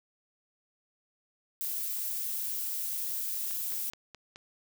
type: noise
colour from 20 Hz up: violet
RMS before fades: -34 dBFS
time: 1.61-3.9 s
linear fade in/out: 0 ms
type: click train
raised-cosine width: 0.2 ms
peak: -29 dBFS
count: 5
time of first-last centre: 3.51-4.359 s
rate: 4.71 Hz
effects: none